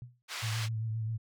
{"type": "tone with exponential decay", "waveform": "sine", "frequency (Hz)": 122.1, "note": "B2", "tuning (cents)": -19, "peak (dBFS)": -38, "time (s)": [0.02, 0.22], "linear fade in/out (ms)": 0, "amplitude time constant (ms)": 43}
{"type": "band-pass noise", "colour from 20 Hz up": "white", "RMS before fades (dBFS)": -39, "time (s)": [0.28, 0.69], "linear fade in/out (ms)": 50, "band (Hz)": [920, 4500], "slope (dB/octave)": 12}
{"type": "tone with vibrato", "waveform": "sine", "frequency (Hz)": 111.3, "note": "A2", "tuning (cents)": 20, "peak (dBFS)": -31, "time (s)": [0.42, 1.18], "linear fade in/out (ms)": 20, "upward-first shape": "sine", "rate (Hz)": 7.6, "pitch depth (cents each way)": 37}
{"effects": []}